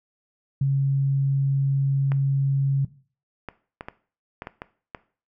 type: tone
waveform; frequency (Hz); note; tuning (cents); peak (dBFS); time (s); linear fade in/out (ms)
sine; 137.4; C#3; -15; -18; 0.61-2.85; 5
type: clicks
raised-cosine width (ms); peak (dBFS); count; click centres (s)
0.5; -18; 8; 2.119 / 3.487 / 3.809 / 3.885 / 4.421 / 4.471 / 4.619 / 4.948
effects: noise-tail reverb RT60 0.4 s tail -17 dB re dry